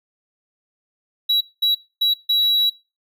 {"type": "tone bursts at uneven times", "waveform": "triangle", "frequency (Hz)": 3898, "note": "B7", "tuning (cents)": -23, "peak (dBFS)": -13, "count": 4, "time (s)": [[1.29, 1.41], [1.62, 1.75], [2.01, 2.14], [2.29, 2.7]], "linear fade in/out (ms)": 10, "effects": ["noise-tail reverb RT60 0.3 s tail -22 dB re dry"]}